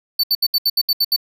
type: tone bursts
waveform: square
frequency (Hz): 4505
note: C#8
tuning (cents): +27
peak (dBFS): -14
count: 9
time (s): 0.19-1.163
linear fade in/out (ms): 5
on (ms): 45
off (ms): 71
effects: none